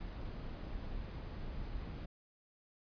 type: noise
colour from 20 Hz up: brown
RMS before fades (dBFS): -43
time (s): 0-2.06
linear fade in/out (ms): 10
effects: resampled to 11025 Hz